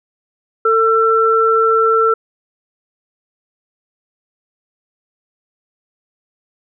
sine tone pair together, 448.3 / 1343.4 Hz, A4 / E6, +32 / +32 cents, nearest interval octave + perfect fifth, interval 1900 cents, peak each -13 / -12 dBFS, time 0.65-2.14 s, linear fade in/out 5 ms, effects none

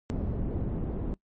pink low-pass noise, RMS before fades -31 dBFS, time 0.1-1.14 s, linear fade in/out 0 ms, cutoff 350 Hz, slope 12 dB/octave, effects noise-tail reverb RT60 0.1 s tail -21 dB re dry + MP3 32 kbps

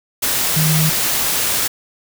sine tone in noise, 156.5 Hz, D#3, 10 cents sharp, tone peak -14 dBFS, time 0.56-0.9 s, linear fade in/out 10 ms, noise white, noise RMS -18 dBFS, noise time 0.22-1.68 s, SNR +1 dB, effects none

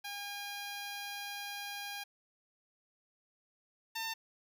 10% pulse tone pair in turn, 811 / 901.3 Hz, G#5 / A5, -41 / +41 cents, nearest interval major second, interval 182 cents, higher second, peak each -32 / -28 dBFS, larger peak second, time 0.04-2.04 / 3.95-4.14 s, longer first, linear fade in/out 10 ms, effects none

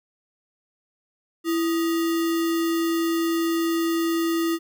sine tone with sample-and-hold, 332.3 Hz, E4, 14 cents sharp, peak -20 dBFS, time 1.44-4.59 s, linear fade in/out 50 ms, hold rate 1575 Hz, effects none

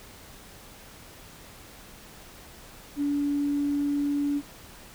triangle tone with tanh clipping, 287 Hz, D4, 40 cents flat, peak -23 dBFS, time 2.96-4.42 s, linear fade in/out 50 ms, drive 2 dB, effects pink hiss -48 dBFS RMS until 4.94 s

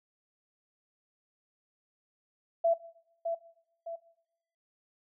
sine tone with echo, 669 Hz, E5, 25 cents sharp, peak -22 dBFS, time 2.64-2.74 s, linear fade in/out 10 ms, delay 610 ms, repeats 2, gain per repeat -7 dB, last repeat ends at 3.96 s, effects noise-tail reverb RT60 0.9 s tail -20 dB re dry

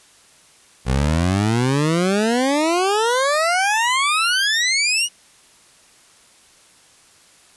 20% pulse exponential sweep, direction up, 61.6 to 2945 Hz, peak -11 dBFS, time 0.85-5.09 s, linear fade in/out 50 ms, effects white hiss -51 dBFS RMS until 7.56 s + resampled to 24000 Hz

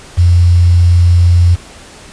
sine tone with quantisation, 87.31 Hz, F2, in tune, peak -4 dBFS, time 0.17-1.56 s, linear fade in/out 20 ms, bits 5, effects pink hiss -35 dBFS RMS until 2.12 s + resampled to 22050 Hz

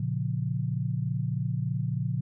sine chord, Bb minor, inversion none, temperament just, 116.54 / 139.85 / 174.81 Hz, Bb2 / Db3 / F3, 0 / +16 / +2 cents, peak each -30 / -30 / -33 dBFS, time 0-2.21 s, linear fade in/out 5 ms, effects none

